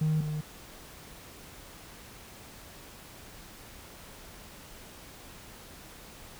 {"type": "tone pair in turn", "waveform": "triangle", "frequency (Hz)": [155.56, 152.45], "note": ["D#3", "D#3"], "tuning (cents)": [0, -35], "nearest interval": "unison", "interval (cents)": 35, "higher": "first", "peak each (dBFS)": [-21, -28], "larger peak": "first", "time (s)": [[0.01, 0.21], [0.21, 0.41]], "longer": "neither", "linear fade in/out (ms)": 5, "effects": ["tanh soft clip ceiling -19 dBFS", "pink hiss -49 dBFS RMS until 6.39 s"]}